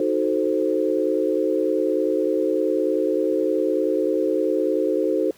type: chord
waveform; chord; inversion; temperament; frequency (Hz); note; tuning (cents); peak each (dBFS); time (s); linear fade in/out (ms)
sine; D# diminished seventh; none; equal; 311.1 / 370 / 440 / 523.3; D#4 / F#4 / A4 / C5; 0 / 0 / 0 / 0; -24; 0-5.31; 2
effects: pink hiss -52 dBFS RMS until 5.37 s + high-pass 100 Hz 12 dB/octave